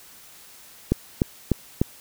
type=click train; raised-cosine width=3 ms; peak=-5 dBFS; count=4; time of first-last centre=0.92-1.816 s; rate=3.35 Hz; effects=white hiss -48 dBFS RMS until 2 s